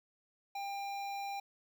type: tone with notch filter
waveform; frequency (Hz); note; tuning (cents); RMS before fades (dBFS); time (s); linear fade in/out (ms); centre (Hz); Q
square; 797; G5; +28; -40; 0.55-1.4; 5; 9700; 0.9
effects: 11-bit